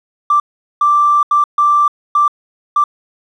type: tone bursts at uneven times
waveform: triangle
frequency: 1174.7 Hz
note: D6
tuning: in tune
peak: -4 dBFS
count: 6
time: 0.3-0.4 / 0.81-1.23 / 1.31-1.44 / 1.58-1.88 / 2.15-2.28 / 2.76-2.84 s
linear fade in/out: 5 ms
effects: tanh soft clip ceiling -6 dBFS + resampled to 24000 Hz